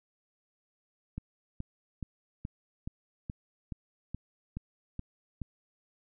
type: click train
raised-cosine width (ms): 5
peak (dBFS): -24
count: 11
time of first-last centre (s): 1.18-5.417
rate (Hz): 2.36
effects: none